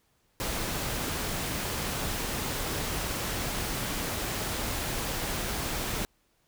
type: noise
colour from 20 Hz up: pink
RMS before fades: -32 dBFS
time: 0.4-6.05 s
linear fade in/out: 0 ms
effects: pink hiss -70 dBFS RMS until 6.47 s